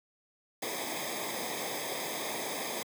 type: noise with comb filter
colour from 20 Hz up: pink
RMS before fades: -36 dBFS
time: 0.62-2.83 s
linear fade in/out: 5 ms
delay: 0.7 ms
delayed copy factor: -0.8
effects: high-pass 200 Hz 12 dB/octave